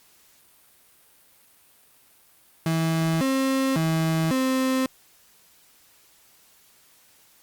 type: tone with pitch steps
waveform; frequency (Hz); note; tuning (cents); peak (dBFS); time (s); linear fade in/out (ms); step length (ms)
35% pulse; 162.6 / 266.8 / 161.4 / 261.1; E3 / C4 / E3 / C4; -23 / +34 / -36 / -3; -19; 2.66-4.86; 2; 550
effects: white hiss -57 dBFS RMS until 7.42 s + Opus 48 kbps